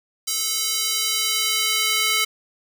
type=tone with high-pass filter sweep; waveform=square; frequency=435.3 Hz; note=A4; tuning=19 cents flat; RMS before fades=-22 dBFS; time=0.27-2.25 s; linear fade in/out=10 ms; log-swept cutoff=5200 to 2200 Hz; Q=1.1; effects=none